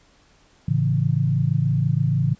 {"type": "chord", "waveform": "sine", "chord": "A major", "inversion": "none", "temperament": "equal", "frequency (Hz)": [110, 138.59, 164.81], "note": ["A2", "C#3", "E3"], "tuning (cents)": [0, 0, 0], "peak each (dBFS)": [-23, -20, -23], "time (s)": [0.68, 2.35], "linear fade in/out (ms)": 5, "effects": ["pink hiss -57 dBFS RMS until 2.39 s", "resampled to 16000 Hz"]}